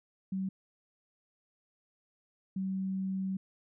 sine tone bursts at uneven times, 190.7 Hz, G3, 47 cents flat, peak -31 dBFS, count 2, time 0.32-0.49 / 2.56-3.37 s, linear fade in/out 5 ms, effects none

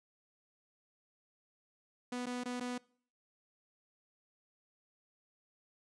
sawtooth tone with dropouts, 246.9 Hz, B3, in tune, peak -33 dBFS, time 2.12-2.78 s, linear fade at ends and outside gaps 5 ms, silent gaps 2.259-2.266 / 2.437-2.456 / 2.6-2.607 s, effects noise-tail reverb RT60 0.5 s tail -23 dB re dry + resampled to 22050 Hz

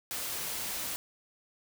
white noise, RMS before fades -36 dBFS, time 0.11-0.96 s, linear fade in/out 0 ms, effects none

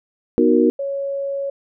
sine chord, B major seventh, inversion none, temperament equal, 246.9 / 311.1 / 370 / 466.2 Hz, B3 / D#4 / F#4 / A#4, 0 / 0 / 0 / 0 cents, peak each -17 dBFS, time 0.38-0.7 s, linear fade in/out 0 ms
sine tone, 555 Hz, C#5, 2 cents sharp, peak -21 dBFS, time 0.79-1.5 s, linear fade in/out 5 ms
effects none

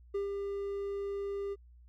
triangle tone with ADSR envelope, 399.5 Hz, G4, 33 cents sharp, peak -28 dBFS, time 0.14-1.56 s, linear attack 10 ms, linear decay 130 ms, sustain -4 dB, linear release 35 ms, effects added 60 Hz sine -54 dBFS peak until 1.88 s

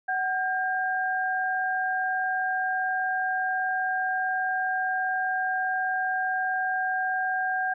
sine tone pair together, 746.9 / 1602 Hz, F#5 / G6, +16 / +37 cents, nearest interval octave + minor second, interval 1321 cents, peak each -27 / -27 dBFS, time 0.08-7.74 s, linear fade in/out 10 ms, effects none

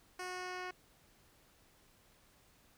10% pulse tone with low-pass filter sweep, 364.8 Hz, F#4, 24 cents flat, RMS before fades -43 dBFS, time 0.19-0.71 s, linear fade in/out 5 ms, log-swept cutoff 9700 to 3600 Hz, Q 0.94, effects pink hiss -67 dBFS RMS until 2.77 s

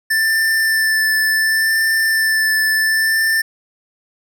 square tone with vibrato, 1769 Hz, A6, 9 cents sharp, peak -14 dBFS, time 0.1-3.42 s, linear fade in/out 10 ms, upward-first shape sine, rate 0.69 Hz, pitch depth 15 cents each way, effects none

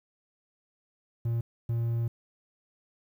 triangle tone bursts at uneven times, 116.54 Hz, A#2, in tune, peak -24 dBFS, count 2, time 1.25-1.41 / 1.69-2.08 s, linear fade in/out 5 ms, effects 10-bit

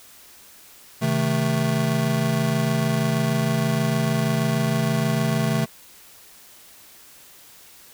square chord, A diminished, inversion first, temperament just, 132 / 158.4 / 220 Hz, C3 / Eb3 / A3, +16 / +31 / 0 cents, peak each -25 dBFS, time 1.01-5.66 s, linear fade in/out 20 ms, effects white hiss -48 dBFS RMS until 7.93 s

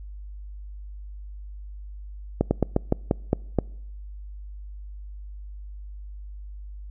slowing click train, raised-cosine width 2 ms, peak -6 dBFS, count 8, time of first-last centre 2.41-3.587 s, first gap 100 ms, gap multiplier 1.17, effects noise-tail reverb RT60 0.8 s tail -26 dB re dry + added 50 Hz sine -36 dBFS peak until 6.9 s

